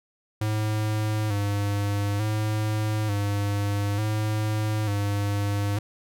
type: tone with vibrato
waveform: square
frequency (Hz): 104.5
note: G#2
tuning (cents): +11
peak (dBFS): -24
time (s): 0.41-5.79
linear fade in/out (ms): 5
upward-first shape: square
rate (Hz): 0.56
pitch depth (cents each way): 49
effects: none